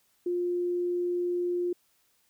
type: tone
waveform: sine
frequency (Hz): 353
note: F4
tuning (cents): +19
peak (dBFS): -26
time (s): 0.26-1.73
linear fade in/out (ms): 5
effects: white hiss -69 dBFS RMS until 2.29 s